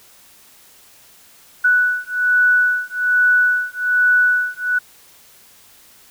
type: beating tone pair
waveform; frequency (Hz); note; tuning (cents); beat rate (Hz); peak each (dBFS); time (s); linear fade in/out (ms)
sine; 1480 / 1481.2; F#6 / F#6; 0 / +1; 1.2; -16; 1.64-4.79; 10
effects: white hiss -48 dBFS RMS until 6.1 s